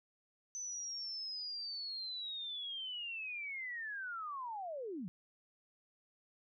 sine linear sweep, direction down, 6080 to 161 Hz, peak -40 dBFS, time 0.55-5.08 s, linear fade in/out 0 ms, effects none

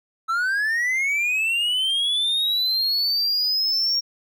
triangle linear sweep, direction up, 1303 to 5588 Hz, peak -18 dBFS, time 0.28-4.01 s, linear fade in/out 20 ms, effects none

